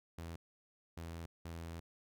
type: tone bursts at uneven times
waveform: sawtooth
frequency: 83.3 Hz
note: E2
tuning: 19 cents sharp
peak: -40 dBFS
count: 3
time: 0.18-0.36 / 0.97-1.26 / 1.45-1.8 s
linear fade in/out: 5 ms
effects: none